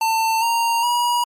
square tone with pitch steps, 895 / 928.2 / 962.6 Hz, A5 / A#5 / B5, +29 / -8 / -45 cents, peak -17 dBFS, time 0.01-1.24 s, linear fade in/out 5 ms, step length 410 ms, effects MP3 64 kbps

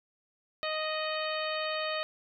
harmonic tone with a mistuned harmonic, 622.3 Hz, D#5, in tune, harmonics 1 / 2 / 3 / 4 / 5 / 6 / 7, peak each -34 / -37 / -39 / -40 / -41 / -42 / -42 dBFS, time 0.63-2.03 s, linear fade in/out 0 ms, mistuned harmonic 5, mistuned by -38 cents, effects none

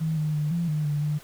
sine tone with pitch steps, 159.3 / 153.2 / 149.8 / 170.1 / 152.1 / 147.2 / 150 Hz, D#3 / D#3 / D3 / F3 / D#3 / D3 / D3, +41 / -27 / +35 / -45 / -39 / +4 / +37 cents, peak -23 dBFS, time 0-1.19 s, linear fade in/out 20 ms, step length 170 ms, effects pink hiss -49 dBFS RMS until 1.23 s

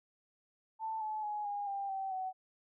sine tone with pitch steps, 885 / 861.3 / 838.2 / 815.8 / 793.9 / 772.7 / 752 Hz, A5 / A5 / G#5 / G#5 / G5 / G5 / F#5, +10 / -37 / +16 / -31 / +22 / -25 / +28 cents, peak -35 dBFS, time 0.79-2.33 s, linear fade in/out 50 ms, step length 220 ms, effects none

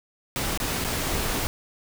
pink noise with dropouts, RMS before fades -27 dBFS, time 0.36-1.47 s, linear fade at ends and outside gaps 0 ms, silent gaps 0.575-0.601 / 0.841-0.847 s, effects none

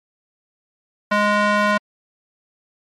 square tone with band-pass filter, 207.7 Hz, G#3, in tune, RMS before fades -17 dBFS, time 1.11-1.78 s, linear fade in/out 10 ms, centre 1300 Hz, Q 1.2, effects MP3 64 kbps

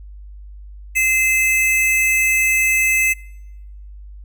square tone pair together, 2065 / 2605 Hz, C7 / E7, -23 / -21 cents, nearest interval major third, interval 402 cents, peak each -18 / -17 dBFS, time 0.95-3.14 s, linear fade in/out 20 ms, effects noise-tail reverb RT60 1.0 s tail -26 dB re dry + added 50 Hz sine -34 dBFS peak until 4.24 s

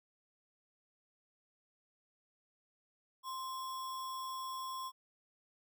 sine tone with sample-and-hold, 1046.5 Hz, C6, in tune, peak -39 dBFS, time 3.23-4.92 s, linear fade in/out 50 ms, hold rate 4410 Hz, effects none

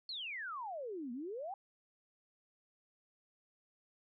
sine exponential two-way sweep, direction down then up, 4426 to 230 to 822 Hz, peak -40 dBFS, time 0.09-1.54 s, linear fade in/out 2 ms, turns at 1.12 s, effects none

